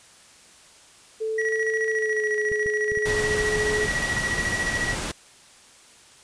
sine tone with pitch glide, 440 to 423.8 Hz, A4 to G#4, 0 to +35 cents, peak -24 dBFS, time 1.2-3.87 s, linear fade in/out 20 ms, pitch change -65 cents, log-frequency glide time 1.87-2.33 s
triangle tone with tremolo, 1925 Hz, B6, 45 cents flat, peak -21 dBFS, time 1.38-4.95 s, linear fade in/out 5 ms, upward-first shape square, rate 14 Hz, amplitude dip 55%
clicks, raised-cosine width 5 ms, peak -25 dBFS, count 7, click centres 2.517 / 2.661 / 2.919 / 2.974 / 3.584 / 3.845 / 4.467 s
pink noise, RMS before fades -29 dBFS, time 3.05-5.12 s, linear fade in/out 10 ms
effects white hiss -51 dBFS RMS until 6.23 s + resampled to 22050 Hz

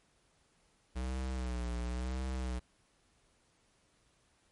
square tone with vibrato, 62.2 Hz, B1, 13 cents sharp, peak -35 dBFS, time 0.95-2.6 s, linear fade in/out 20 ms, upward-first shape sine, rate 0.95 Hz, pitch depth 74 cents each way, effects pink hiss -71 dBFS RMS until 4.51 s + MP3 48 kbps

